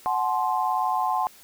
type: chord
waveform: sine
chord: F# diminished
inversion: none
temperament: equal with one note detuned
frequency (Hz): 740 / 858.4 / 1046.5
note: F#5 / A5 / C6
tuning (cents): 0 / -43 / 0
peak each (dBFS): -26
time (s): 0.06-1.27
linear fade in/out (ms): 0
effects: white hiss -51 dBFS RMS until 1.43 s